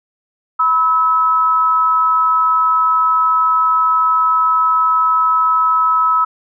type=tone pair together; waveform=sine; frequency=987.8 / 1293.5 Hz; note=B5 / E6; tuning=0 / -33 cents; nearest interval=perfect fourth; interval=467 cents; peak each=-18 / -11 dBFS; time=0.59-6.25 s; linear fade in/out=10 ms; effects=none